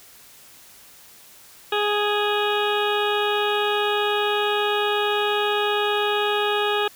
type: harmonic tone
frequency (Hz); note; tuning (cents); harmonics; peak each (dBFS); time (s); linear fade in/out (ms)
415.3; G#4; 0; 1 / 2 / 3 / 4 / 6 / 7 / 8 / 9; -23 / -26 / -28 / -29 / -31 / -31 / -32 / -33; 1.72-6.88; 5
effects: white hiss -48 dBFS RMS until 6.95 s